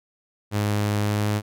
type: tone with pitch glide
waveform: sawtooth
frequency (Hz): 103.83 to 104.79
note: G#2 to G#2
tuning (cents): 0 to +16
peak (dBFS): -17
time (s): 0.51-1.42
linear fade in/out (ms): 50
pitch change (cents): +16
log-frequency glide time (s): 1.01-1.27
effects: none